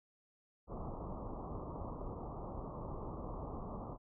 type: low-pass noise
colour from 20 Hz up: pink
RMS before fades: -44 dBFS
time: 0.67-3.98 s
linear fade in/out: 50 ms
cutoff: 1200 Hz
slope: 96 dB/octave
effects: none